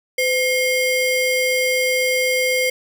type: ring-modulated tone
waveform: square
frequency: 1324 Hz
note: E6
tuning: 7 cents sharp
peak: -14 dBFS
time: 0.18-2.7 s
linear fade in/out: 5 ms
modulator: 814 Hz
effects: none